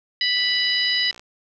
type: harmonic tone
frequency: 987.8 Hz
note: B5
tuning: in tune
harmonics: 2 / 3 / 4 / 5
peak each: -24 / -24 / -24 / -24 dBFS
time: 0.21-1.11 s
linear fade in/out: 2 ms
type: click train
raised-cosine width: 0.2 ms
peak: -24 dBFS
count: 51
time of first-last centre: 0.37-1.195 s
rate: 60.6 Hz
effects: none

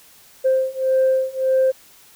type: beating tone pair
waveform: sine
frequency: 523.3 / 525 Hz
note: C5 / C5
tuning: 0 / +6 cents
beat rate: 1.7 Hz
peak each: -18 / -17 dBFS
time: 0.44-1.72 s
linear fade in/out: 20 ms
effects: tanh soft clip ceiling -10 dBFS + white hiss -49 dBFS RMS until 2.15 s

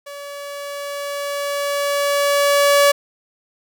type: tone with level ramp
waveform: sawtooth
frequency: 570 Hz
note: C#5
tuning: 48 cents sharp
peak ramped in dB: -28 to -6 dBFS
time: 0.06-2.92 s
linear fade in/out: 10 ms
effects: none

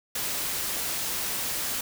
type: noise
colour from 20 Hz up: white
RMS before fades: -30 dBFS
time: 0.15-1.81 s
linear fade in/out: 5 ms
effects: none

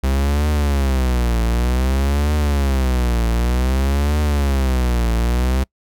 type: tone with vibrato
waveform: 45% pulse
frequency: 65.41 Hz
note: C2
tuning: in tune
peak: -15 dBFS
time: 0.03-5.64 s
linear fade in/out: 10 ms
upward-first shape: triangle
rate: 0.54 Hz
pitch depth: 250 cents each way
effects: noise-tail reverb RT60 0.1 s tail -26 dB re dry

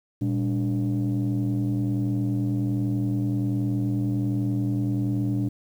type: tone cluster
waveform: sine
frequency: 118.3 / 199.6 / 290.6 Hz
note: A#2 / G3 / D4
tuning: +26 / +32 / -18 cents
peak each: -23 / -28 / -25 dBFS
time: 0.21-5.49 s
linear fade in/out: 10 ms
effects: tanh soft clip ceiling -18 dBFS + 9-bit

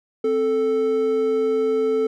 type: tone pair together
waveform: triangle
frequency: 261.6 / 440 Hz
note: C4 / A4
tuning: 0 / 0 cents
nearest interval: major sixth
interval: 900 cents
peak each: -25 / -16 dBFS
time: 0.24-2.07 s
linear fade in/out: 5 ms
effects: none

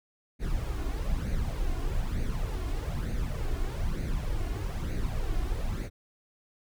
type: noise with flanger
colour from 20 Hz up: brown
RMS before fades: -30 dBFS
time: 0.39-5.9 s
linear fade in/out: 50 ms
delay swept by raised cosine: 0.46 to 2.86 ms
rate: 1.1 Hz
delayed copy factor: +0.6
effects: none

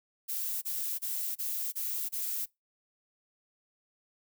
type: noise bursts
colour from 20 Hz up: violet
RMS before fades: -34 dBFS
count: 6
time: 0.28-2.46 s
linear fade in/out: 20 ms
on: 340 ms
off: 28 ms
effects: noise-tail reverb RT60 0.2 s tail -24 dB re dry

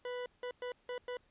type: tone bursts at uneven times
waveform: 40% pulse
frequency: 493.9 Hz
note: B4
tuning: in tune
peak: -37 dBFS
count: 5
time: 0.05-0.26 / 0.43-0.51 / 0.62-0.72 / 0.89-0.98 / 1.08-1.17 s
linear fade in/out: 2 ms
effects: pink hiss -71 dBFS RMS until 1.3 s + resampled to 8000 Hz

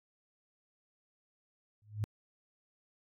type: tone with exponential growth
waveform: sine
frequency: 105.6 Hz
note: G#2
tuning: 29 cents sharp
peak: -27 dBFS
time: 1.82-2.04 s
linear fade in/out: 0 ms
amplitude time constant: 47 ms
effects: AAC 64 kbps

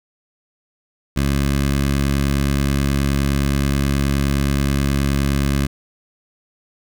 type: tone with notch filter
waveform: 15% pulse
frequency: 69.5 Hz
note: C#2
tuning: 5 cents sharp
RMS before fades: -18 dBFS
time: 1.16-5.67 s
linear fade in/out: 10 ms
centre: 760 Hz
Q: 1.4
effects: none

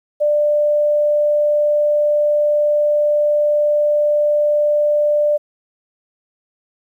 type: tone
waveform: sine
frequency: 593 Hz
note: D5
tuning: 17 cents sharp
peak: -12 dBFS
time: 0.2-5.38 s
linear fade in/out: 20 ms
effects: 9-bit

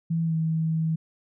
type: tone with pitch glide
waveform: sine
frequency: 164.81 to 160.77 Hz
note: E3 to E3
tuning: 0 to -43 cents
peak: -22 dBFS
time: 0.1-0.96 s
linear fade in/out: 10 ms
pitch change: -43 cents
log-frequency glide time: 0.24-0.35 s
effects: none

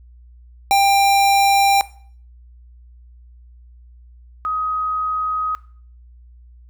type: tone pair in turn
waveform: square / sine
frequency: 793 / 1258.8 Hz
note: G5 / D#6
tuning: +20 / +20 cents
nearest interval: minor sixth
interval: 800 cents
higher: second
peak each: -12 / -19 dBFS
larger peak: first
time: 0.71-1.81 / 4.45-5.55 s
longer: neither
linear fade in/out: 0 ms
effects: noise-tail reverb RT60 0.5 s tail -19 dB re dry + added 60 Hz sine -42 dBFS peak until 6.69 s

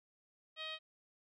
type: tone with low-pass filter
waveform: 10% pulse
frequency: 630 Hz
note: D#5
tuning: 21 cents sharp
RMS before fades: -44 dBFS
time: 0.56-0.79 s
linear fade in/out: 50 ms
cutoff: 3500 Hz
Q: 3.9
effects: none

